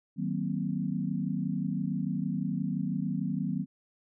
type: chord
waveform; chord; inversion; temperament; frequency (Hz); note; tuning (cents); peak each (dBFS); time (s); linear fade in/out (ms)
sine; C half-diminished seventh; first; just; 156.98 / 188.37 / 235.5 / 261.6; Eb3 / Gb3 / Bb3 / C4; +16 / +31 / +18 / 0; -34 / -32 / -35 / -36; 0.16-3.66; 50
effects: none